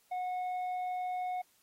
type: tone with tanh clipping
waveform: triangle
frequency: 730 Hz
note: F#5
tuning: 24 cents flat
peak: -34 dBFS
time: 0.11-1.42 s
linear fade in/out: 10 ms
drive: 9 dB
effects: white hiss -69 dBFS RMS until 1.62 s + AAC 48 kbps